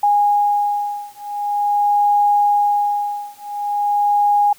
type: beating tone pair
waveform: sine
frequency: 822 / 822.45 Hz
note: G#5 / G#5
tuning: -18 / -17 cents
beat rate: 0.45 Hz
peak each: -17 dBFS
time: 0.03-4.53 s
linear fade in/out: 5 ms
effects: white hiss -48 dBFS RMS until 4.58 s